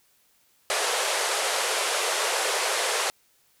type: band-pass noise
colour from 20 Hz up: pink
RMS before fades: -26 dBFS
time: 0.7-3.1 s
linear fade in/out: 0 ms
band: 420 to 11000 Hz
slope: 48 dB/octave
effects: white hiss -64 dBFS RMS until 3.6 s